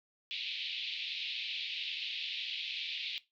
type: band-pass noise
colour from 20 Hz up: white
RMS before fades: -39 dBFS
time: 0.31-3.18 s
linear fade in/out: 0 ms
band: 2400 to 4000 Hz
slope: 48 dB/octave
effects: noise-tail reverb RT60 0.2 s tail -17 dB re dry